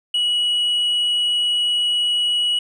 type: tone with tanh clipping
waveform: sine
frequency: 2923 Hz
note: F#7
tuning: 22 cents flat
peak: -17 dBFS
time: 0.14-2.59 s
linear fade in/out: 5 ms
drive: 2 dB
effects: none